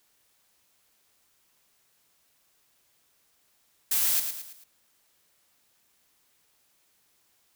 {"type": "noise with echo", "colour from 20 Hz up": "blue", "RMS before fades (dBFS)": -25, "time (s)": [3.91, 4.2], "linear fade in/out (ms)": 5, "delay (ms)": 110, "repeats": 4, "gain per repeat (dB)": -7, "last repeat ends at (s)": 4.64, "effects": ["white hiss -68 dBFS RMS until 7.55 s"]}